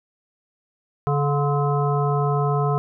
harmonic tone with a mistuned harmonic, 143.2 Hz, D3, 43 cents flat, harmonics 1 / 3 / 5 / 7 / 9, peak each -20 / -25 / -27 / -28 / -30 dBFS, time 1.07-2.78 s, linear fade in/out 0 ms, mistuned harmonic 7, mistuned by +57 cents, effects none

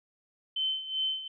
sine tone with tremolo, 3073 Hz, G7, 35 cents flat, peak -26 dBFS, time 0.56-1.28 s, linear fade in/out 5 ms, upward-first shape sine, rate 2.6 Hz, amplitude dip 75%, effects none

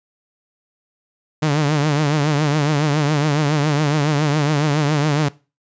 sawtooth tone with vibrato, 148.6 Hz, D3, 21 cents sharp, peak -11 dBFS, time 1.42-5.29 s, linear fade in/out 10 ms, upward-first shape triangle, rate 7.2 Hz, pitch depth 110 cents each way, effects noise-tail reverb RT60 0.3 s tail -20 dB re dry + resampled to 16000 Hz

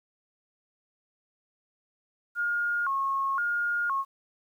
sine tone with vibrato, 1244.5 Hz, D#6, in tune, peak -25 dBFS, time 2.35-4.05 s, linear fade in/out 50 ms, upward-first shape square, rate 0.97 Hz, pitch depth 230 cents each way, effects 10-bit

